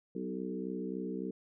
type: harmonic tone with a mistuned harmonic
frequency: 63.5 Hz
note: B1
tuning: 49 cents sharp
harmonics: 3 / 4 / 5 / 6 / 7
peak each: -40 / -41 / -42 / -43 / -43 dBFS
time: 0.15-1.31 s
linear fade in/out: 5 ms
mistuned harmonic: 6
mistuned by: +17 cents
effects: none